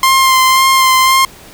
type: tone with vibrato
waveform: sawtooth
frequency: 1051 Hz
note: C6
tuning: 7 cents sharp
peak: -3 dBFS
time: 0.03-1.25 s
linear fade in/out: 2 ms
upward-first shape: sine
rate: 1.9 Hz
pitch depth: 20 cents each way
effects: pink hiss -37 dBFS RMS until 1.53 s